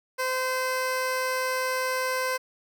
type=tone; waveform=15% pulse; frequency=515 Hz; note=C5; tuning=28 cents flat; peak=-19 dBFS; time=0.18-2.38 s; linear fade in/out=20 ms; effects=none